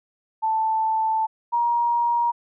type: tone pair in turn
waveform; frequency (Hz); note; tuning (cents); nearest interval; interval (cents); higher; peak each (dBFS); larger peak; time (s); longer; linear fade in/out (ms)
sine; 882 / 946.5; A5 / A#5; +4 / +26; minor second; 122; second; -19 / -18; second; 0.42-1.27 / 1.52-2.32; first; 20
effects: none